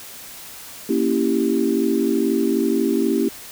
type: chord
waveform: sine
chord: A# diminished seventh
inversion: none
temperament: equal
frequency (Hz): 233.1 / 277.2 / 329.6 / 392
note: A#3 / C#4 / E4 / G4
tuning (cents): 0 / 0 / 0 / 0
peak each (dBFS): -22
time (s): 0.89-3.29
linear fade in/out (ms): 5
effects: white hiss -38 dBFS RMS until 3.51 s